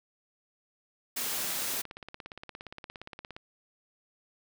white high-pass noise, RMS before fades -33 dBFS, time 1.16-1.82 s, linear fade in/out 10 ms, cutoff 150 Hz, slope 24 dB/octave
click train, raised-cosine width 0.3 ms, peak -26 dBFS, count 36, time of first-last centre 1.33-3.365 s, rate 17.2 Hz
effects none

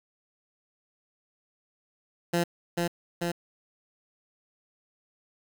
15% pulse tone with echo, 172.1 Hz, F3, 25 cents flat, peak -17 dBFS, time 2.33-2.44 s, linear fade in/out 10 ms, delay 440 ms, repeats 2, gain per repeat -2 dB, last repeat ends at 3.32 s, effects 8-bit

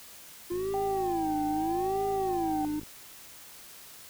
triangle tone with vibrato, 345.9 Hz, F4, 17 cents flat, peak -27 dBFS, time 0.5-2.8 s, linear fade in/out 10 ms, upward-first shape sine, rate 0.8 Hz, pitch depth 250 cents each way
click train, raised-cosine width 3 ms, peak -33 dBFS, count 125, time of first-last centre 0.52-2.833 s, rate 53.6 Hz
sine tone with pitch glide, 780 to 773.3 Hz, G5 to G5, -9 to -24 cents, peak -30 dBFS, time 0.74-2.65 s, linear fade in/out 0 ms, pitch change -15 cents, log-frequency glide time 1.01-1.99 s
effects white hiss -49 dBFS RMS until 4.09 s

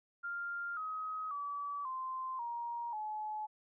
sine tone with pitch steps, 1396.9 / 1266.2 / 1147.8 / 1040.5 / 943.2 / 854.9 Hz, F6 / D#6 / D6 / C6 / A#5 / G#5, 0 / +30 / -40 / -10 / +20 / +50 cents, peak -37 dBFS, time 0.23-3.47 s, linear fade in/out 20 ms, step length 540 ms, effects none

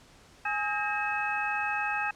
sine tone cluster, 832 / 1274 / 1609 / 1855 / 2574 Hz, G#5 / D#6 / G6 / A#6 / E7, +3 / +41 / +45 / -9 / -42 cents, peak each -32 / -36 / -33 / -39 / -33 dBFS, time 0.45-2.11 s, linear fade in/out 5 ms, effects pink hiss -56 dBFS RMS until 2.15 s + low-pass 8000 Hz 12 dB/octave

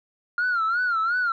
sine tone with vibrato, 1396.9 Hz, F6, in tune, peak -19 dBFS, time 0.38-1.32 s, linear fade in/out 2 ms, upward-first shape sine, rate 2.8 Hz, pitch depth 120 cents each way, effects tanh soft clip ceiling -18 dBFS

